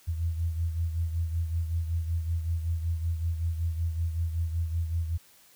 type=beating tone pair; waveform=sine; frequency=82.41 / 87.71 Hz; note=E2 / F2; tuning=0 / +8 cents; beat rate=5.3 Hz; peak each=-27 / -35 dBFS; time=0.07-5.18 s; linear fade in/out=20 ms; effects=white hiss -58 dBFS RMS until 5.55 s